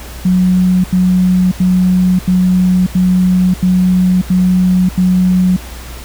sine tone bursts, 183.1 Hz, F#3, 18 cents flat, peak -7 dBFS, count 8, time 0.25-5.565 s, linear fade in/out 5 ms, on 590 ms, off 85 ms, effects added 60 Hz sine -27 dBFS peak until 6.04 s + pink hiss -32 dBFS RMS until 6.04 s

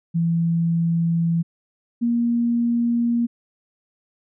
sine tone pair in turn, 167.3 / 236.1 Hz, E3 / A#3, +26 / +22 cents, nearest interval tritone, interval 596 cents, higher second, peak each -17 dBFS, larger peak neither, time 0.14-1.43 / 2.01-3.27 s, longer first, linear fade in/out 20 ms, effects none

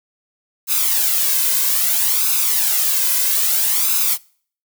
blue noise with flanger, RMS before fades -17 dBFS, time 0.67-4.18 s, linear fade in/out 50 ms, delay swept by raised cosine 0.78 to 1.98 ms, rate 0.61 Hz, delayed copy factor +0.65, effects noise-tail reverb RT60 0.5 s tail -24 dB re dry

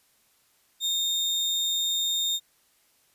35% pulse tone, 3663 Hz, A#7, 31 cents flat, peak -22 dBFS, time 0.8-2.4 s, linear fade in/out 50 ms, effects white hiss -65 dBFS RMS until 3.14 s + resampled to 32000 Hz

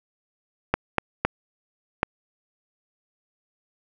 clicks, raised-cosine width 0.5 ms, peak -4 dBFS, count 4, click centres 0.74 / 0.983 / 1.25 / 2.031 s, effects none

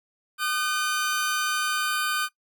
sawtooth tone pair together, 1217 / 1521.4 Hz, D#6 / F#6, -39 / +48 cents, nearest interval major third, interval 387 cents, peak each -24 / -23 dBFS, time 0.38-2.29 s, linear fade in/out 50 ms, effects noise-tail reverb RT60 0.1 s tail -17 dB re dry

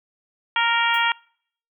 harmonic tone, 465.6 Hz, A#4, 2 cents flat, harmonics 2 / 3 / 4 / 5 / 6 / 7, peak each -22 / -24 / -25 / -26 / -27 / -27 dBFS, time 0.56-1.12 s, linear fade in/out 2 ms
violet noise with exponential decay, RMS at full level -37 dBFS, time 0.94-1.08 s, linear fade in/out 1 ms, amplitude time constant 29 ms
effects noise-tail reverb RT60 0.6 s tail -26 dB re dry

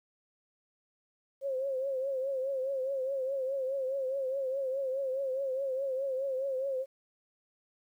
sine tone with vibrato, 534 Hz, C5, 35 cents sharp, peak -30 dBFS, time 1.41-6.86 s, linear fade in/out 50 ms, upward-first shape triangle, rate 4.8 Hz, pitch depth 84 cents each way, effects 11-bit

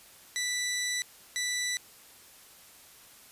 15% pulse tone bursts at uneven times, 1975.5 Hz, B6, in tune, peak -23 dBFS, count 2, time 0.36-1.02 / 1.36-1.77 s, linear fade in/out 0 ms, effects white hiss -54 dBFS RMS until 3.31 s + resampled to 32000 Hz

